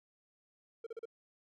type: tone bursts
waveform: triangle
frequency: 456.4 Hz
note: A#4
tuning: 37 cents flat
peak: -38 dBFS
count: 4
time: 0.84-1.055 s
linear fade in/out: 5 ms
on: 26 ms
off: 37 ms
effects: none